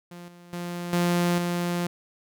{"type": "tone with level steps", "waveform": "sawtooth", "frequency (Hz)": 174.61, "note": "F3", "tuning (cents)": 0, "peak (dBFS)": [-36, -43, -27, -17, -21], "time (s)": [0.11, 1.87], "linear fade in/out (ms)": 5, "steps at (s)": [0.28, 0.53, 0.93, 1.38], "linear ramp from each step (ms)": 2, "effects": []}